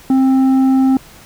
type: tone with tanh clipping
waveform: triangle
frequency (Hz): 264.3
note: C4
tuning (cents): +18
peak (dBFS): -10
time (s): 0.1-0.97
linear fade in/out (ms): 2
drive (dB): 11
effects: pink hiss -41 dBFS RMS until 1.25 s